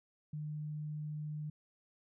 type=tone; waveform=sine; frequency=151.2 Hz; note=D#3; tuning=49 cents flat; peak=-38 dBFS; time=0.33-1.5 s; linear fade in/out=5 ms; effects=none